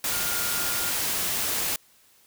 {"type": "tone in noise", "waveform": "sine", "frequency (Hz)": 1414, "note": "F6", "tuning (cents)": 21, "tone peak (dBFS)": -35, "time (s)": [0.12, 0.9], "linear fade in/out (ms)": 2, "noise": "white", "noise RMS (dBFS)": -27, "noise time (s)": [0.04, 1.76], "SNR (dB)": -11, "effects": ["white hiss -59 dBFS RMS until 2.26 s"]}